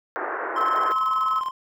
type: band-pass noise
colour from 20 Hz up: white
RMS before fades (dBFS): -29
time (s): 0.16-0.92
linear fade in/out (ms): 0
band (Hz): 320 to 1700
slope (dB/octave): 48
type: tone with pitch glide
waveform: sine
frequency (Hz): 1300 to 1291.8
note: E6 to E6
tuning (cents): -24 to -35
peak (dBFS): -21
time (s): 0.56-1.41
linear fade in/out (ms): 20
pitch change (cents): -11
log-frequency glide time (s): 0.69-0.82
type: tone with tremolo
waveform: triangle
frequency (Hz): 1046.5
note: C6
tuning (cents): 0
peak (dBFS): -21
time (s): 0.56-1.51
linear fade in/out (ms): 2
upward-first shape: square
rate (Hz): 20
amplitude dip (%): 65
effects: none